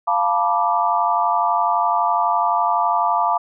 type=chord; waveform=sine; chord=B half-diminished seventh; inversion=second; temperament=equal with one note detuned; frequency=698.5 / 880 / 971.9 / 1174.7 Hz; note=F5 / A5 / B5 / D6; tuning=0 / 0 / -28 / 0 cents; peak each=-21 dBFS; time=0.07-3.38 s; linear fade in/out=10 ms; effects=none